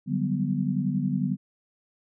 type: chord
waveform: sine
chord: G major seventh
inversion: second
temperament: equal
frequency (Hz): 146.83 / 185 / 196 / 246.9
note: D3 / F#3 / G3 / B3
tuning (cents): 0 / 0 / 0 / 0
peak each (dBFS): -29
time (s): 0.06-1.37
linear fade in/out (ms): 50
effects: none